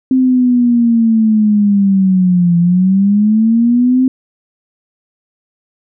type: linear two-way sweep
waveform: sine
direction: down then up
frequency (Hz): 261.6 to 170.4 to 261.6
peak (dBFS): -7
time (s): 0.11-4.08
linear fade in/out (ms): 2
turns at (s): 2.58
effects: none